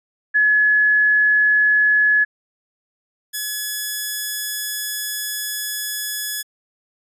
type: tone pair in turn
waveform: sine / 5% pulse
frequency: 1700 / 1700 Hz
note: G#6 / G#6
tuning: +40 / +40 cents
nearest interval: unison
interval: 0 cents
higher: neither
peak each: -12 dBFS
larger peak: neither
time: 0.34-2.25 / 3.33-6.43 s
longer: second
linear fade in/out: 20 ms
effects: resampled to 32000 Hz